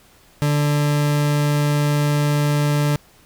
40% pulse tone, 146.83 Hz, D3, in tune, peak -15 dBFS, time 0.42-2.96 s, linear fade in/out 0 ms, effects pink hiss -52 dBFS RMS until 3.25 s

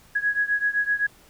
sine beating tone pair, 1663 / 1670.8 Hz, G#6 / G#6, +2 / +10 cents, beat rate 7.8 Hz, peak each -23 / -25 dBFS, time 0.15-1.07 s, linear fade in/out 10 ms, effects pink hiss -54 dBFS RMS until 1.29 s

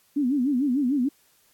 sine tone with vibrato, 267.2 Hz, C4, 36 cents sharp, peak -20 dBFS, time 0.16-1.09 s, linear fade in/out 10 ms, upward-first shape sine, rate 6.7 Hz, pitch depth 180 cents each way, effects white hiss -62 dBFS RMS until 1.53 s + AAC 64 kbps

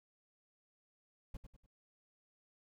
brown noise with echo, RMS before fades -43 dBFS, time 1.34-1.37 s, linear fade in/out 5 ms, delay 98 ms, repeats 3, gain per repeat -8 dB, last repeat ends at 1.664 s, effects none

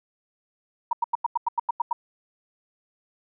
sine tone bursts, 944 Hz, A#5, 22 cents sharp, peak -19 dBFS, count 10, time 0.91-1.93 s, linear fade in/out 5 ms, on 21 ms, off 90 ms, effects none

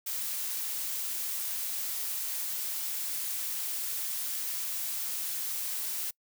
blue noise, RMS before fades -34 dBFS, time 0.06-6.11 s, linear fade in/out 10 ms, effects noise-tail reverb RT60 0.1 s tail -26 dB re dry

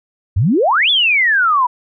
sine exponential two-way sweep, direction up then down, 82.41 to 3520 to 954 Hz, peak -10 dBFS, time 0.36-1.67 s, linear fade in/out 10 ms, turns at 0.9 s, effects none

